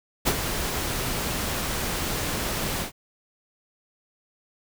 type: noise with ADSR envelope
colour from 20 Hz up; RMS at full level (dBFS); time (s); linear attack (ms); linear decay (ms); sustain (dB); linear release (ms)
pink; -20; 0.25-2.92; 25; 54; -8; 110
effects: none